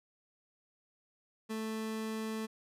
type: tone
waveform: 30% pulse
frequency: 220 Hz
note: A3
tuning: in tune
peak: -33 dBFS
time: 1.49-2.47 s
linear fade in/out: 20 ms
effects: resampled to 32000 Hz